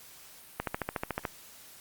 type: click train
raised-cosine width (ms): 0.5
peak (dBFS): -15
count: 10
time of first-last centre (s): 0.6-1.252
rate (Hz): 13.8
effects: white hiss -52 dBFS RMS until 1.8 s + Opus 48 kbps